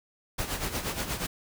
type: noise with tremolo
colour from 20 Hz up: pink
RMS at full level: -30 dBFS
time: 0.38-1.27 s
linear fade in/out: 10 ms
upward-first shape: sine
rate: 8.4 Hz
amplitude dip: 65%
effects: none